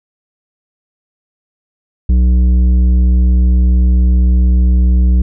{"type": "tone with tanh clipping", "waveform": "sine", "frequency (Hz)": 61.74, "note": "B1", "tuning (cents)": 0, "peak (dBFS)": -8, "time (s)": [2.09, 5.22], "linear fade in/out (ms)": 5, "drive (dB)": 9, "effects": []}